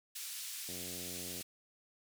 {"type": "band-pass noise", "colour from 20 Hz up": "white", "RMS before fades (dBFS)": -44, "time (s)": [0.15, 1.43], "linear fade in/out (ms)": 10, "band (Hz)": [2500, 13000], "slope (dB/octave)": 12}
{"type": "click train", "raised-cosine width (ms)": 2, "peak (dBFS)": -36, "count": 65, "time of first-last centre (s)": [0.69, 1.408], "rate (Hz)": 89.1}
{"effects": ["high-pass 100 Hz 12 dB/octave"]}